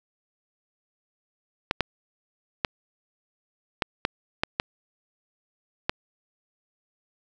clicks, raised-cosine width 0.3 ms, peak -6 dBFS, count 8, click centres 1.711 / 1.807 / 2.648 / 3.822 / 4.051 / 4.435 / 4.599 / 5.895 s, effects none

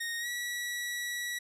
sawtooth tone with pitch glide, 1859 to 1936.8 Hz, A#6 to B6, -5 to -34 cents, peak -30 dBFS, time 0-1.39 s, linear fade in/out 10 ms, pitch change +71 cents, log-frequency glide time 0.19-0.28 s, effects resampled to 32000 Hz

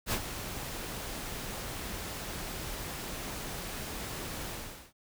pink noise with ADSR envelope, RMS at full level -29 dBFS, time 0.06-4.93 s, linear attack 63 ms, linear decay 64 ms, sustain -10 dB, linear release 420 ms, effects none

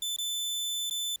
sawtooth tone with dropouts, 3520 Hz, A7, in tune, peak -27 dBFS, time 0.02-1.16 s, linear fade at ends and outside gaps 2 ms, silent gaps 0.163-0.185 / 0.898-0.909 s, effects pink hiss -66 dBFS RMS until 1.2 s

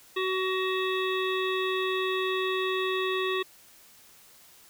harmonic tone, 375.5 Hz, F#4, 26 cents sharp, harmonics 1 / 3 / 5 / 7 / 9 / 10, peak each -28 / -33 / -35 / -36 / -38 / -38 dBFS, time 0.16-3.43 s, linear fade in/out 10 ms, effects white hiss -55 dBFS RMS until 4.69 s

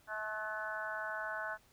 harmonic tone with a mistuned harmonic, 215.8 Hz, A3, 33 cents flat, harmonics 3 / 4 / 5 / 6 / 7 / 8, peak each -44 / -46 / -46 / -49 / -40 / -47 dBFS, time 0.07-1.58 s, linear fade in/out 50 ms, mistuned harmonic 7, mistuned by -18 cents, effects pink hiss -67 dBFS RMS until 1.72 s

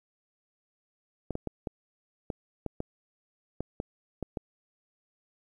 clicks, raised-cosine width 2 ms, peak -19 dBFS, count 11, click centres 1.307 / 1.354 / 1.473 / 1.672 / 2.302 / 2.663 / 2.804 / 3.606 / 3.801 / 4.227 / 4.372 s, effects 10-bit

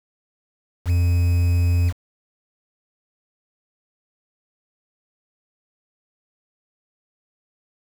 triangle tone with quantisation, 87.31 Hz, F2, in tune, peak -13 dBFS, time 0.85-1.93 s, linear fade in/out 50 ms, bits 6, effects none

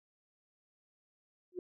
sine tone with exponential growth, 360.9 Hz, F#4, 43 cents flat, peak -32 dBFS, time 1.52-1.59 s, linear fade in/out 2 ms, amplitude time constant 15 ms, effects none

